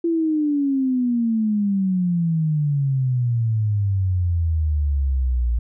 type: exponential sweep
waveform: sine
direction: down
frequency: 340 to 57.4 Hz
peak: -17 dBFS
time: 0.04-5.59 s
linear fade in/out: 5 ms
effects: none